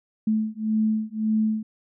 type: beating tone pair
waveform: sine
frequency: 216.6 / 218.4 Hz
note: A3 / A3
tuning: -27 / -13 cents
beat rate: 1.8 Hz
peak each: -24 dBFS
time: 0.27-1.63 s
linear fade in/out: 5 ms
effects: none